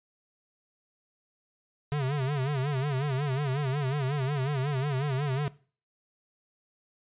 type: tone with vibrato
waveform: square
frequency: 138.5 Hz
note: C#3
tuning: 1 cent flat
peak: -27 dBFS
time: 1.92-5.48 s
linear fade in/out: 0 ms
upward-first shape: sine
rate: 5.5 Hz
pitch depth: 130 cents each way
effects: noise-tail reverb RT60 0.4 s tail -20 dB re dry + resampled to 8000 Hz